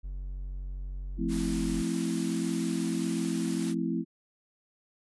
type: tone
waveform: triangle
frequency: 46.27 Hz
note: F#1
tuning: 1 cent sharp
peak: -32 dBFS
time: 0.03-1.83 s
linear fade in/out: 20 ms
type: chord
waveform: sine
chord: F major seventh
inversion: none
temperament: equal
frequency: 174.61 / 220 / 261.6 / 329.6 Hz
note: F3 / A3 / C4 / E4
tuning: 0 / 0 / 0 / 0 cents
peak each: -33 dBFS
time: 1.17-4.05 s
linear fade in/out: 50 ms
type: high-pass noise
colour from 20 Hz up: white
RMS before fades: -41 dBFS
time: 1.28-3.75 s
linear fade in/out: 50 ms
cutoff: 530 Hz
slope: 24 dB/octave
effects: resampled to 24000 Hz